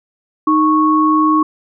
sine tone pair together, 310 / 1104.7 Hz, D#4 / C#6, -6 / -6 cents, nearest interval octave + minor seventh, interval 2200 cents, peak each -12 dBFS, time 0.47-1.43 s, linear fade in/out 5 ms, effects none

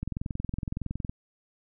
click train, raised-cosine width 5 ms, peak -19 dBFS, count 24, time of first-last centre 0.03-1.095 s, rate 21.6 Hz, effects none

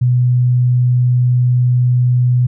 sine tone, 124.1 Hz, B2, 9 cents sharp, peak -9 dBFS, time 0.01-2.47 s, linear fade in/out 10 ms, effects none

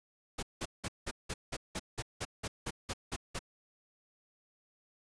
pink noise bursts, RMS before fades -37 dBFS, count 14, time 0.38-3.392 s, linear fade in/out 10 ms, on 48 ms, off 180 ms, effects resampled to 22050 Hz

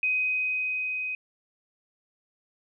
sine tone with level ramp, 2512 Hz, D#7, 16 cents sharp, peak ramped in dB -22 to -29 dBFS, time 0.03-1.15 s, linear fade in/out 2 ms, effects none

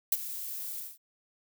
violet noise with ADSR envelope, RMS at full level -23 dBFS, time 0.12-0.98 s, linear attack 3 ms, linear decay 37 ms, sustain -15 dB, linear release 200 ms, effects none

